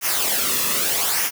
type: noise with flanger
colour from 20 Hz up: white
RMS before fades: -21 dBFS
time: 0.01-1.31 s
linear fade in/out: 50 ms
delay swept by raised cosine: 0.24 to 1.34 ms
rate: 0.81 Hz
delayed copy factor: -0.6
effects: none